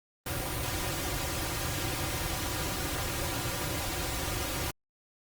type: noise with comb filter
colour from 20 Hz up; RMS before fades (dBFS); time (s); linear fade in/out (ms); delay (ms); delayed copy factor
pink; -33; 0.26-4.71; 5; 4.6; -0.95
effects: Opus 32 kbps